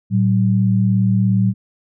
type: tone pair together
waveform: sine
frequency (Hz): 113.1 / 190.21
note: A2 / F#3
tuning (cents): +48 / +48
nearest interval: major sixth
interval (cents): 900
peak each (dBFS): -15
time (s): 0.1-1.54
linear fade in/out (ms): 50
effects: none